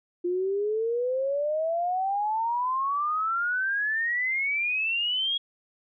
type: exponential sweep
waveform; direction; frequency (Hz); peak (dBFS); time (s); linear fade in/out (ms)
sine; up; 347.9 to 3322; -24; 0.24-5.38; 10
effects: none